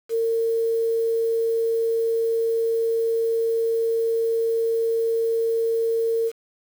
sine tone with quantisation, 456 Hz, A#4, 38 cents flat, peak -19 dBFS, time 0.09-6.32 s, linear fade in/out 50 ms, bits 7, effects none

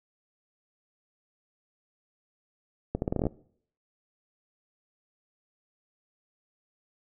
accelerating click train, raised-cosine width 2 ms, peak -14 dBFS, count 10, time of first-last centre 2.95-3.268 s, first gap 71 ms, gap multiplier 0.81, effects noise-tail reverb RT60 0.6 s tail -21 dB re dry

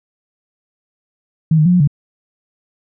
sine tone with pitch steps, 159.4 / 153.3 / 178 / 179.3 / 144.4 Hz, D#3 / D#3 / F3 / F3 / D3, +42 / -25 / +33 / +46 / -29 cents, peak -8 dBFS, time 1.51-1.875 s, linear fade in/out 5 ms, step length 73 ms, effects none

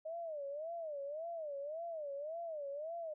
sine tone with vibrato, 616 Hz, D#5, 17 cents flat, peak -40 dBFS, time 0.05-3.14 s, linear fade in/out 10 ms, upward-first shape sine, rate 1.8 Hz, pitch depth 180 cents each way, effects none

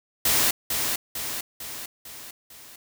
white noise with echo, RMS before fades -21 dBFS, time 0.25-0.51 s, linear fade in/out 5 ms, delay 450 ms, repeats 5, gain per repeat -5 dB, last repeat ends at 2.76 s, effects none

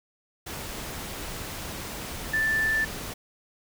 sine tone in noise, 1764 Hz, A6, 4 cents sharp, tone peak -22 dBFS, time 2.33-2.85 s, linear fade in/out 10 ms, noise pink, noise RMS -36 dBFS, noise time 0.46-3.14 s, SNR +11 dB, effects none

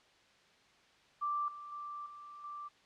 sine tone with level steps, 1174.7 Hz, D6, in tune, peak -32 / -45 / -41 / -48 / -42 dBFS, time 1.21-2.69 s, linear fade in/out 20 ms, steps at 1.48 / 1.72 / 2.06 / 2.44 s, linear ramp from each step 2 ms, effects white hiss -65 dBFS RMS until 2.85 s + low-pass 4000 Hz 12 dB/octave

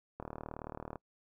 click train, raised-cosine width 1 ms, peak -27 dBFS, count 30, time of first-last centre 0.2-0.957 s, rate 38.3 Hz, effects noise-tail reverb RT60 0.1 s tail -25 dB re dry

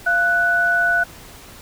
sine tone pair together, 691 / 1482.9 Hz, F5 / F#6, -19 / +3 cents, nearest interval octave + minor second, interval 1322 cents, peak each -22 / -15 dBFS, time 0.06-1.04 s, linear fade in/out 10 ms, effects pink hiss -41 dBFS RMS until 1.61 s

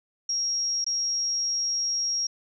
sine tone with dropouts, 5600 Hz, F8, 4 cents sharp, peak -24 dBFS, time 0.29-2.27 s, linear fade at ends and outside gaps 5 ms, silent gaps 0.844-0.864 s, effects none

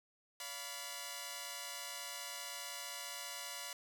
5% pulse chord, B diminished, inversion first, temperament equal with one note detuned, 572.9 / 698.5 / 987.8 Hz, D5 / F5 / B5, -43 / 0 / 0 cents, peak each -38 / -37 / -34 dBFS, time 0.4-3.73 s, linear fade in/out 2 ms, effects none

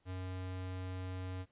square tone, 92.5 Hz, F#2, in tune, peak -40 dBFS, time 0.05-1.46 s, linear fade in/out 50 ms, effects pink hiss -75 dBFS RMS until 1.51 s + resampled to 8000 Hz

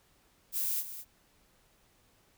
violet noise with echo, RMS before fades -32 dBFS, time 0.52-0.84 s, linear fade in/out 50 ms, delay 210 ms, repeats 1, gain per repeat -11 dB, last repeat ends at 1.05 s, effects pink hiss -67 dBFS RMS until 2.37 s

